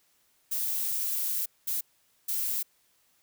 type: noise bursts at uneven times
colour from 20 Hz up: violet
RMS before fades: -30 dBFS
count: 3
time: 0.51-1.46 / 1.67-1.81 / 2.28-2.63 s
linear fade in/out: 10 ms
effects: white hiss -68 dBFS RMS until 3.22 s